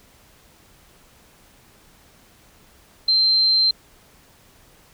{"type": "tone", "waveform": "sine", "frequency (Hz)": 4130, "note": "C8", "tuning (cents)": -23, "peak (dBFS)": -14, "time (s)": [3.08, 3.71], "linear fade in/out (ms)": 5, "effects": ["pink hiss -53 dBFS RMS until 4.93 s"]}